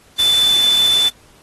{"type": "tone in noise", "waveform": "sine", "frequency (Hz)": 3511, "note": "A7", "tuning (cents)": -4, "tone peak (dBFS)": -11, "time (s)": [0.18, 1.1], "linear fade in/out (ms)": 20, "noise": "white", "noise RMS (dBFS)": -24, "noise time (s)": [0.18, 1.1], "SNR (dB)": 10, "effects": ["pink hiss -50 dBFS RMS until 1.42 s", "AAC 32 kbps"]}